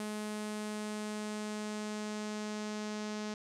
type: tone with low-pass filter sweep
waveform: sawtooth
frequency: 211.9 Hz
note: G#3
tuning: 35 cents sharp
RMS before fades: -39 dBFS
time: 0-3.34 s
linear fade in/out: 2 ms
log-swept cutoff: 10000 to 6200 Hz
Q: 1.7
effects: none